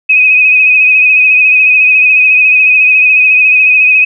sine tone with vibrato, 2521 Hz, D#7, 22 cents sharp, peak -3 dBFS, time 0.09-4.05 s, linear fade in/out 10 ms, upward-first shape sine, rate 14 Hz, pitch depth 34 cents each way, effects none

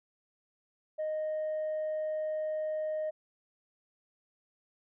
sine tone, 620 Hz, D#5, 6 cents flat, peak -29 dBFS, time 0.98-3.11 s, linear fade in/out 20 ms, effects tanh soft clip ceiling -29 dBFS

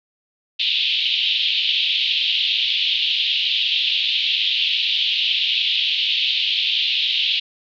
pink band-pass noise, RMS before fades -20 dBFS, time 0.59-7.4 s, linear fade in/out 10 ms, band 2800 to 3800 Hz, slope 48 dB/octave, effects none

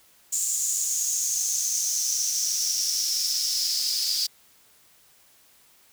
pink noise with high-pass filter sweep, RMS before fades -26 dBFS, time 0.32-4.27 s, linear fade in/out 10 ms, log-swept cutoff 7200 to 4800 Hz, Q 7.5, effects white hiss -58 dBFS RMS until 5.92 s

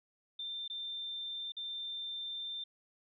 sine tone with dropouts, 3579 Hz, A7, 29 cents sharp, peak -38 dBFS, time 0.39-2.64 s, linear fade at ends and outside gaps 5 ms, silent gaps 0.679-0.699 / 1.521-1.567 s, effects none

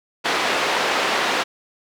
pink band-pass noise, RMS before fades -21 dBFS, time 0.24-1.44 s, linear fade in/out 20 ms, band 500 to 3700 Hz, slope 12 dB/octave, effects none

